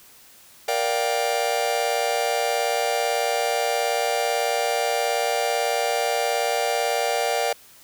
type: chord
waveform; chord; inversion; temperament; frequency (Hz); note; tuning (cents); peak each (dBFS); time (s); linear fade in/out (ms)
45% pulse; G minor seventh; first; just; 470.4 / 588 / 705.6 / 784; Bb4 / D5 / F5 / G5; +16 / +2 / +18 / 0; -27; 0.68-7.53; 5
effects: white hiss -50 dBFS RMS until 7.83 s